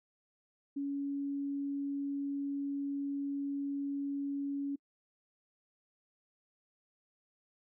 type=tone; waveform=sine; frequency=280.7 Hz; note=C#4; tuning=22 cents sharp; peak=-33 dBFS; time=0.76-4.76 s; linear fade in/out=10 ms; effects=noise-tail reverb RT60 0.1 s tail -26 dB re dry